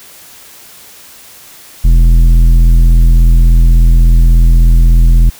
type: tone with tanh clipping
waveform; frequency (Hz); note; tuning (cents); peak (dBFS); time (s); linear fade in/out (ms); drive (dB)
sine; 41.75; E1; +23; -4; 1.84-5.3; 10; 10
effects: white hiss -36 dBFS RMS until 5.39 s